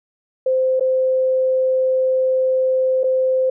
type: tone with dropouts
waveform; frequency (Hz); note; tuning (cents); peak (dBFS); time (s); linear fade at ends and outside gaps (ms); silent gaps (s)
sine; 519; C5; -14; -14; 0.46-3.5; 5; 0.797-0.807 / 3.034-3.04
effects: none